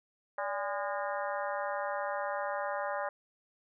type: harmonic tone with a mistuned harmonic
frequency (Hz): 204.1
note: G#3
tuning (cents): -30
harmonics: 3 / 4 / 5 / 6 / 7 / 8 / 9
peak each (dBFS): -36 / -38 / -40 / -42 / -43 / -44 / -45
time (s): 0.38-3.09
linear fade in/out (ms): 2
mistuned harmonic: 3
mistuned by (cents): -91
effects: none